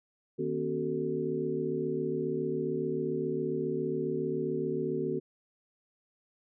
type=tone cluster; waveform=sine; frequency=154.6 / 236.6 / 271.6 / 376.5 / 443.7 Hz; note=D#3 / A#3 / C#4 / F#4 / A4; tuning=-11 / +26 / -35 / +30 / +14 cents; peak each=-38 / -38 / -37 / -32 / -36 dBFS; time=0.38-5.2 s; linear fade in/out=20 ms; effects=none